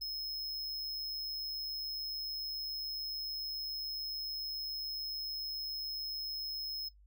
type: tone with amplitude modulation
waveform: square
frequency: 5160 Hz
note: E8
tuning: 38 cents flat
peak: -35 dBFS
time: 0.01-6.89 s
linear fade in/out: 10 ms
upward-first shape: sine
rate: 147 Hz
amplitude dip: 45%
effects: noise-tail reverb RT60 0.1 s tail -18 dB re dry + added 50 Hz sine -58 dBFS peak until 7.06 s